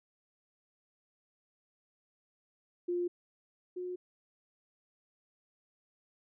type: tone pair in turn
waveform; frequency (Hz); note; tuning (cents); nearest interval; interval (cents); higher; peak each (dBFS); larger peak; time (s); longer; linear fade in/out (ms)
sine; 352 / 361.3; F4 / F#4; +14 / -41; unison; 45; second; -30 / -36; first; 2.88-3.08 / 3.76-3.96; neither; 10
effects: none